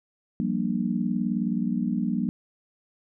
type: chord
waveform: sine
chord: G minor seventh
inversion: third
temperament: just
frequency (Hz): 176.4 / 196 / 235.2 / 294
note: F3 / G3 / Bb3 / D4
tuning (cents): +18 / 0 / +16 / +2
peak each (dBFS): -30 / -28 / -27 / -33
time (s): 0.4-2.29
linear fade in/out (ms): 0
effects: none